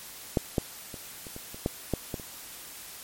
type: clicks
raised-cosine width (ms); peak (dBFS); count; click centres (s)
2; -9 / -10 / -26 / -29 / -26 / -28 / -12 / -12 / -18 / -28; 10; 0.372 / 0.582 / 0.942 / 1.268 / 1.364 / 1.545 / 1.661 / 1.937 / 2.142 / 2.198
effects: white hiss -44 dBFS RMS until 3.03 s + MP3 64 kbps